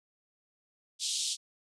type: band-pass noise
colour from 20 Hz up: pink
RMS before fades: -33 dBFS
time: 0.99-1.37 s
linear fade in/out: 50 ms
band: 3200 to 9100 Hz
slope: 48 dB/octave
effects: none